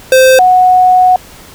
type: tone pair in turn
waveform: square / sine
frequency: 520 / 735.4 Hz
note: C5 / F#5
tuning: -11 / -11 cents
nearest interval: tritone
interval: 600 cents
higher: second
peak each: -3 dBFS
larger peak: neither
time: 0.12-0.39 / 0.39-1.16 s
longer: second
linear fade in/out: 2 ms
effects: pink hiss -35 dBFS RMS until 1.54 s

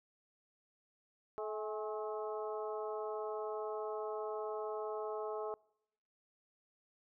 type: harmonic tone with a mistuned harmonic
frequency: 215.2 Hz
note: A3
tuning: 38 cents flat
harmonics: 2 / 3 / 4 / 5 / 6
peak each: -40 / -44 / -46 / -48 / -50 dBFS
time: 1.38-5.54 s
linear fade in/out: 0 ms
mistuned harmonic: 4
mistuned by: -53 cents
effects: noise-tail reverb RT60 0.8 s tail -26 dB re dry

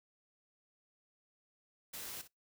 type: noise with echo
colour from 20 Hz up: white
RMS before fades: -45 dBFS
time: 1.93-2.22 s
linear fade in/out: 10 ms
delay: 59 ms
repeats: 1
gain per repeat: -13 dB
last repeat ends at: 2.279 s
effects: noise-tail reverb RT60 0.2 s tail -25 dB re dry

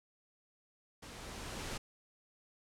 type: noise with level ramp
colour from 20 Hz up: pink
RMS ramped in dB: -50 to -40 dBFS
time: 1.02-1.78 s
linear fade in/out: 10 ms
effects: low-pass 9000 Hz 12 dB/octave

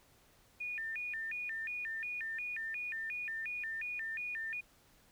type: tone with vibrato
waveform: sine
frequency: 2100 Hz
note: C7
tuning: 6 cents sharp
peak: -37 dBFS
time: 0.6-4.61 s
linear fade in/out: 10 ms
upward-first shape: square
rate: 2.8 Hz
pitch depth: 270 cents each way
effects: pink hiss -66 dBFS RMS until 5.11 s

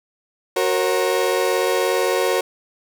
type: chord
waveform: 35% pulse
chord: F# major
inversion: none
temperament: equal with one note detuned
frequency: 370 / 466.2 / 543.6 Hz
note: F#4 / A#4 / C#5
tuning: 0 / 0 / -34 cents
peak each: -20 dBFS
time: 0.56-2.41 s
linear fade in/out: 5 ms
effects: none

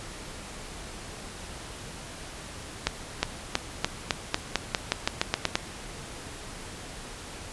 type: accelerating click train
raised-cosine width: 0.2 ms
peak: -5 dBFS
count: 14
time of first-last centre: 2.87-5.555 s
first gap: 360 ms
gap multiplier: 0.9
effects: pink hiss -41 dBFS RMS until 7.52 s + resampled to 24000 Hz

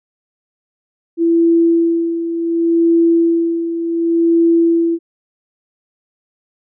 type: tone with tremolo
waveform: sine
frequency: 334.6 Hz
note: E4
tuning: 26 cents sharp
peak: -8 dBFS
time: 1.17-4.99 s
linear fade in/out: 50 ms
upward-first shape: sine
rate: 0.68 Hz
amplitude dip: 65%
effects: none

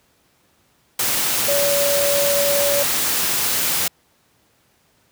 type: tone in noise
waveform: sine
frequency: 569 Hz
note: C#5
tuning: 45 cents sharp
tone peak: -18 dBFS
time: 1.48-2.83 s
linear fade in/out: 5 ms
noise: white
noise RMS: -20 dBFS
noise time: 0.99-3.88 s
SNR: -1 dB
effects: pink hiss -60 dBFS RMS until 5.11 s + high-pass 80 Hz 12 dB/octave

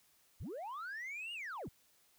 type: linear two-way sweep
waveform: sine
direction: up then down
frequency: 41 to 2894 to 41 Hz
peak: -39 dBFS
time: 0.4-1.69 s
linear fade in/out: 10 ms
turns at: 1.33 s
effects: tanh soft clip ceiling -40 dBFS + white hiss -70 dBFS RMS until 2.18 s

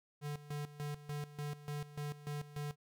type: tone with tremolo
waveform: square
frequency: 146.83 Hz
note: D3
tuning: in tune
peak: -39 dBFS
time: 0.21-2.76 s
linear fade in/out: 50 ms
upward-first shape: square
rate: 3.4 Hz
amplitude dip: 80%
effects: none

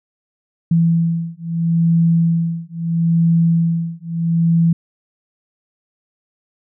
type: beating tone pair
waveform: sine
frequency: 166.4 / 167.16 Hz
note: E3 / E3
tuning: +17 / +24 cents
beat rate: 0.76 Hz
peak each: -16 dBFS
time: 0.71-4.73 s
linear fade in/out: 5 ms
effects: none

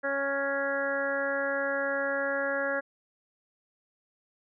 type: harmonic tone with a mistuned harmonic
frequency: 277 Hz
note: C#4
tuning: 1 cent flat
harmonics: 1 / 2 / 3 / 4 / 5 / 6 / 7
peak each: -39 / -30 / -41 / -41 / -35 / -32 / -41 dBFS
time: 0.03-2.81 s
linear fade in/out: 20 ms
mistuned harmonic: 5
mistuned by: +15 cents
effects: none

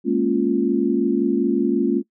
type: chord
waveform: sine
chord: Bb minor seventh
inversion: third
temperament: equal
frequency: 207.7 / 233.1 / 277.2 / 349.2 Hz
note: Ab3 / Bb3 / Db4 / F4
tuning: 0 / 0 / 0 / 0 cents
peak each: -24 / -22 / -21 / -21 dBFS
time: 0.04-2.03 s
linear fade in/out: 50 ms
effects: noise-tail reverb RT60 0.1 s tail -21 dB re dry

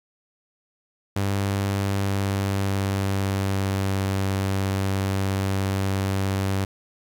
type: tone with pitch glide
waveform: sawtooth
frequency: 99 to 96.96 Hz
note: G2 to G2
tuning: +18 to -18 cents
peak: -18 dBFS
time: 1.16-6.65 s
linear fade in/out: 5 ms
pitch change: -36 cents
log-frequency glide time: 1.61-4 s
effects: 10-bit

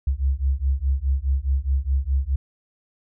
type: beating tone pair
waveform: sine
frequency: 65.41 / 70.21 Hz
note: C2 / C#2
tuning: 0 / +23 cents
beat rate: 4.8 Hz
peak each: -22 dBFS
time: 0.07-2.36 s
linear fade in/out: 5 ms
effects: none

